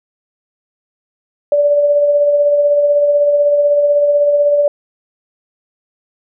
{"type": "tone with tremolo", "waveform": "sine", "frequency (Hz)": 581, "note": "D5", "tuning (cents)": -19, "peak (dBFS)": -7, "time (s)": [1.52, 4.68], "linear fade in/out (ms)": 2, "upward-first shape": "sine", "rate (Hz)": 16, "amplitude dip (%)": 35, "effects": []}